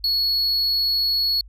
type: tone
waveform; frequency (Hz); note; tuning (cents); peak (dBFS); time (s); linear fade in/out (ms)
triangle; 4366; C#8; -27; -17; 0.04-1.41; 2
effects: added 50 Hz sine -41 dBFS peak until 1.48 s